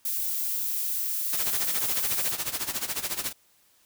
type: noise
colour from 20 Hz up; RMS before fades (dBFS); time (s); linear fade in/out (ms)
violet; -29; 0.05-2.32; 5
type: noise with tremolo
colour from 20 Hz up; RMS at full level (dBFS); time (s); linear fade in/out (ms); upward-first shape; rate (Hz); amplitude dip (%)
white; -28; 1.32-3.33; 20; sine; 14; 80
effects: white hiss -63 dBFS RMS until 3.85 s